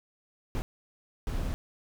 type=noise bursts at uneven times; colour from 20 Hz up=brown; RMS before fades=-31 dBFS; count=2; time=0.55-0.62 / 1.27-1.54 s; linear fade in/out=0 ms; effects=none